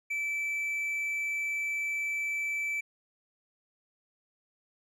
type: tone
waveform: triangle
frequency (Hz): 2318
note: D7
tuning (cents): -23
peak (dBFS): -28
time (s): 0.1-2.81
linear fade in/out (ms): 10
effects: none